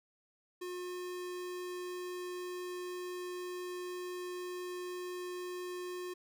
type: tone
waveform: square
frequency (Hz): 359.8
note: F#4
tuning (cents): -48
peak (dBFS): -40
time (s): 0.61-6.14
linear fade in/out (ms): 10
effects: none